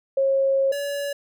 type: tone pair in turn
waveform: sine / square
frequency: 542 / 569.2 Hz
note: C#5 / C#5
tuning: -39 / +46 cents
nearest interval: minor second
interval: 85 cents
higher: second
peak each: -17 / -26 dBFS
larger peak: first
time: 0.17-0.72 / 0.72-1.13 s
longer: first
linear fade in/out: 5 ms
effects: none